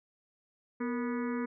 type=harmonic tone with a mistuned harmonic; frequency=245.1 Hz; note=B3; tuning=13 cents flat; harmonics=1 / 2 / 4 / 5 / 6 / 7 / 8 / 9; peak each=-32 / -38 / -44 / -46 / -48 / -49 / -50 / -51 dBFS; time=0.8-1.46 s; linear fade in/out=10 ms; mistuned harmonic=2; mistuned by=-85 cents; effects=none